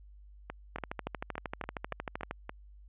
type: two click trains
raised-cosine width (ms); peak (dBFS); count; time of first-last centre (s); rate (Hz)
0.5; -23 / -20; 8 / 21; 0.5-2.494 / 0.76-2.31; 3.51 / 12.9
effects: added 50 Hz sine -51 dBFS peak until 2.88 s + resampled to 8000 Hz